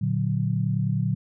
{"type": "chord", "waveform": "sine", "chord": "Bb augmented", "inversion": "none", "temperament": "equal", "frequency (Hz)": [116.54, 146.83, 185], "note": ["Bb2", "D3", "F#3"], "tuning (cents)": [0, 0, 0], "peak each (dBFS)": [-25, -26, -27], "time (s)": [0.01, 1.15], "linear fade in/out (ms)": 10, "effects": []}